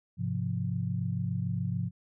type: chord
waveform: sine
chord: F minor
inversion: first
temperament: equal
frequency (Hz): 103.83 / 130.81 / 174.61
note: Ab2 / C3 / F3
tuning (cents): 0 / 0 / 0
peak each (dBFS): -33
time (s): 0.17-1.91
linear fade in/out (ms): 50
effects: none